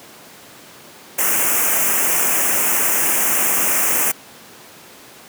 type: band-stop noise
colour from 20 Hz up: white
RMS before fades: -17 dBFS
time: 1.18-4.12 s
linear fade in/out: 10 ms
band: 2800 to 6000 Hz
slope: 48 dB/octave
effects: pink hiss -41 dBFS RMS until 5.28 s + high-pass 200 Hz 12 dB/octave